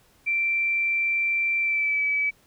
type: tone with pitch glide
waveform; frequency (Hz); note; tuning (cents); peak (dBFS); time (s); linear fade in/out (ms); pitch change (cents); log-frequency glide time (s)
sine; 2349 to 2293; D7 to D7; 0 to -42; -21; 0.26-2.31; 20; -42; 1.59-2.03
effects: pink hiss -60 dBFS RMS until 2.46 s